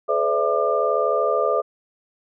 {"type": "tone cluster", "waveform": "sine", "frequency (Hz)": [427.2, 506, 579, 660, 1197], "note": ["G#4", "B4", "D5", "E5", "D6"], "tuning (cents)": [49, 42, -25, 2, 33], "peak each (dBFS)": -24, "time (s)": [0.08, 1.62], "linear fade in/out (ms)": 20, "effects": []}